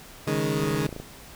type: chord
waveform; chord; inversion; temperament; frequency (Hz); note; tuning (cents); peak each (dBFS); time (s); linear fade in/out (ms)
20% pulse; C# suspended second; none; equal; 138.59 / 155.56 / 207.7; C#3 / D#3 / G#3; 0 / 0 / 0; -24 / -22 / -25; 0.27-0.87; 5
type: click train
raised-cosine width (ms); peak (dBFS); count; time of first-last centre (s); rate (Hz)
2; -22; 12; 0.6-1; 27.5
effects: pink hiss -46 dBFS RMS until 1.35 s